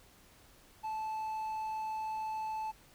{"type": "tone", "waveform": "triangle", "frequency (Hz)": 873, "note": "A5", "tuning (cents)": -14, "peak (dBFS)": -33, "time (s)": [0.83, 2.72], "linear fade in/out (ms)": 20, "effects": ["pink hiss -61 dBFS RMS until 2.94 s"]}